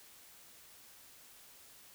silence, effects white hiss -58 dBFS RMS until 1.94 s

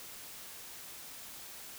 silence, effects white hiss -48 dBFS RMS until 1.78 s

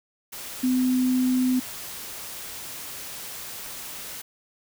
sine tone in noise, 254.4 Hz, C4, 48 cents flat, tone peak -19 dBFS, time 0.63-1.6 s, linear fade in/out 10 ms, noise white, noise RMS -37 dBFS, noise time 0.32-4.22 s, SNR +15 dB, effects none

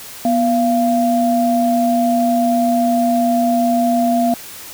sine tone pair together, 243.4 / 687 Hz, B3 / F5, -25 / -29 cents, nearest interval octave + tritone, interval 1796 cents, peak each -15 dBFS, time 0.25-4.34 s, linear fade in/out 2 ms, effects white hiss -34 dBFS RMS until 4.73 s

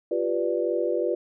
sine chord, G dominant seventh, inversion third, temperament equal, 349.2 / 392 / 493.9 / 587.3 Hz, F4 / G4 / B4 / D5, 0 / 0 / 0 / 0 cents, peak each -27 / -30 / -27 / -29 dBFS, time 0.11-1.15 s, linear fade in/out 5 ms, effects none

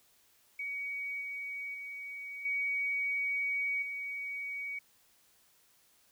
sine tone with level steps, 2254 Hz, C#7, 28 cents sharp, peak -35 / -37 / -40 / -30 / -36 dBFS, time 0.59-4.79 s, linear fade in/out 5 ms, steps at 1.21 / 1.74 / 2.45 / 3.82 s, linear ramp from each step 5 ms, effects white hiss -67 dBFS RMS until 6.11 s

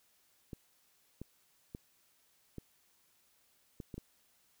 clicks, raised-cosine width 3 ms, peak -30 dBFS, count 7, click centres 0.532 / 1.216 / 1.749 / 2.583 / 3.802 / 3.942 / 3.98 s, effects white hiss -71 dBFS RMS until 4.6 s

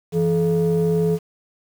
triangle ring-modulated tone, 130.81 Hz, C3, in tune, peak -11 dBFS, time 0.12-1.19 s, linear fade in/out 50 ms, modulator 298 Hz, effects 7-bit

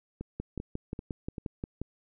two click trains, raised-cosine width 3 ms, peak -21 / -24 dBFS, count 9 / 4, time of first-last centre 0.4-1.816 / 0.21-1.382 s, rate 5.65 / 2.56 Hz, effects none

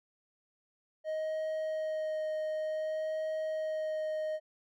triangle tone with vibrato, 625 Hz, D#5, 8 cents sharp, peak -30 dBFS, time 1.04-4.4 s, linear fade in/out 50 ms, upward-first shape sine, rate 0.55 Hz, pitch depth 10 cents each way, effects none

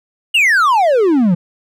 triangle exponential sweep, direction down, 2960 to 164.81 Hz, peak -7 dBFS, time 0.34-1.35 s, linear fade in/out 10 ms, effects none

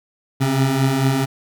25% pulse beating tone pair, 130.81 / 135.31 Hz, C3 / C#3, 0 / -41 cents, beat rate 4.5 Hz, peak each -18 / -13 dBFS, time 0.4-1.26 s, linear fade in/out 20 ms, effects none

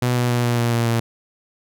sawtooth tone with pitch steps, 123.5 / 122.22 / 120.96 / 119.71 / 118.47 / 117.24 / 116.03 Hz, B2 / B2 / B2 / A#2 / A#2 / A#2 / A#2, 0 / -18 / -36 / +46 / +28 / +10 / -8 cents, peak -13 dBFS, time 0.02-1 s, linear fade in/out 5 ms, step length 140 ms, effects none

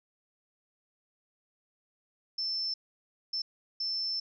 sine tone bursts at uneven times, 5310 Hz, E8, 12 cents sharp, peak -30 dBFS, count 3, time 2.38-2.74 / 3.33-3.42 / 3.8-4.2 s, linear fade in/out 5 ms, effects none

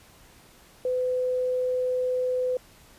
sine tone, 505 Hz, B4, 39 cents sharp, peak -23 dBFS, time 0.85-2.57 s, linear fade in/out 2 ms, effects pink hiss -54 dBFS RMS until 2.98 s + resampled to 32000 Hz

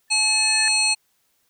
sine tone with exponential growth, 1760 Hz, A6, in tune, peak -22 dBFS, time 0.08-0.68 s, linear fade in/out 0 ms, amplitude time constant 130 ms
harmonic tone, 855 Hz, A5, 50 cents flat, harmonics 1 / 3 / 5 / 7 / 9 / 10, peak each -31 / -22 / -21 / -32 / -29 / -22 dBFS, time 0.1-0.95 s, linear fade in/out 20 ms
effects white hiss -67 dBFS RMS until 1.49 s

